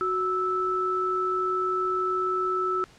sine tone pair together, 370 / 1313.2 Hz, F#4 / E6, 0 / -7 cents, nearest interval octave + minor seventh, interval 2193 cents, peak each -28 / -25 dBFS, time 0.01-2.84 s, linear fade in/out 0 ms, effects pink hiss -54 dBFS RMS until 2.98 s + low-pass 7000 Hz 12 dB/octave

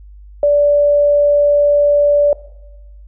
sine tone, 581 Hz, D5, 19 cents flat, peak -8 dBFS, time 0.43-2.33 s, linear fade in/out 2 ms, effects noise-tail reverb RT60 1.0 s tail -18 dB re dry + added 50 Hz sine -35 dBFS peak until 3.07 s

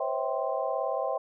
sine tone cluster, 506 / 544 / 649 / 783 / 1046 Hz, B4 / C#5 / E5 / G5 / C6, +42 / -33 / -27 / -2 / -1 cents, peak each -35 / -32 / -32 / -34 / -36 dBFS, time 0-1.18 s, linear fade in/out 5 ms, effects none

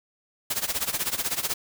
white noise with tremolo, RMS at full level -25 dBFS, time 0.5-1.54 s, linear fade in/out 5 ms, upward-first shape sine, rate 16 Hz, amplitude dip 85%, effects none

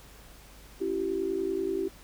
sine tone cluster, 276.4 / 336 / 386.3 Hz, C#4 / E4 / G4, -5 / +33 / -25 cents, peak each -38 / -32 / -29 dBFS, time 0.8-1.89 s, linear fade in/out 20 ms, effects added 50 Hz sine -53 dBFS peak until 2.03 s + pink hiss -53 dBFS RMS until 2.03 s

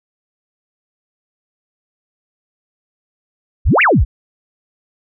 sine exponential two-way sweep, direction up then down, 37.1 to 2845 to 37.1 Hz, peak -8 dBFS, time 3.65-4.05 s, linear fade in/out 20 ms, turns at 3.82 s, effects none

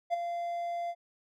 triangle tone with ADSR envelope, 690 Hz, F5, 21 cents flat, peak -22 dBFS, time 0.1-0.95 s, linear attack 35 ms, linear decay 14 ms, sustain -8 dB, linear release 53 ms, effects none

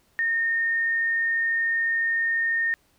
sine tone, 1833 Hz, A#6, 30 cents flat, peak -21 dBFS, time 0.19-2.74 s, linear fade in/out 0 ms, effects pink hiss -64 dBFS RMS until 2.98 s

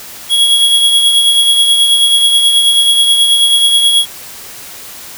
square tone with tremolo, 3322 Hz, G#7, in tune, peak -5 dBFS, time 0.29-4.06 s, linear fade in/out 50 ms, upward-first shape triangle, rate 9.3 Hz, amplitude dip 45%, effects white hiss -30 dBFS RMS until 5.17 s

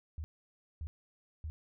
sine tone bursts, 78.1 Hz, D#2, 7 cents sharp, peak -37 dBFS, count 3, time 0.18-1.5 s, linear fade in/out 0 ms, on 60 ms, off 570 ms, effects none

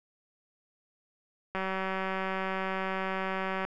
click train, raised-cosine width 0.5 ms, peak -18 dBFS, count 400, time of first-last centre 1.55-3.65 s, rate 190 Hz, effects none

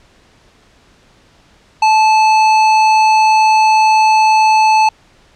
sine tone with tanh clipping, 871 Hz, A5, 18 cents flat, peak -9 dBFS, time 1.82-4.89 s, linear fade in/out 5 ms, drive 17 dB, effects pink hiss -49 dBFS RMS until 5.35 s + low-pass 6000 Hz 12 dB/octave

